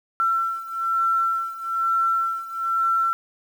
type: beating tone pair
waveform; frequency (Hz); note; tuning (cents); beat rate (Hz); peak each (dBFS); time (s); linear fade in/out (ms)
sine; 1347 / 1348.1; E6 / E6; +37 / +38; 1.1; -22 / -25; 0.2-3.13; 0
effects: 8-bit